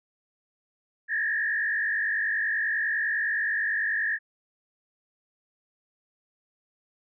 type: tone with frequency modulation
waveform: sine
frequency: 1760 Hz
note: A6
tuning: in tune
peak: -24 dBFS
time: 1.08-4.19 s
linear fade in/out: 50 ms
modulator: 49.7 Hz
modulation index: 2
effects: none